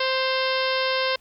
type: harmonic tone with a mistuned harmonic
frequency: 523.3 Hz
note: C5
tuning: in tune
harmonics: 1 / 2 / 3 / 4 / 5 / 6 / 7 / 8 / 9 / 10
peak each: -25 / -28 / -30 / -31 / -32 / -33 / -33 / -34 / -35 / -35 dBFS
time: 0-1.16 s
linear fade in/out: 5 ms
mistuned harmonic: 5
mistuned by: +38 cents
effects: pink hiss -59 dBFS RMS until 1.2 s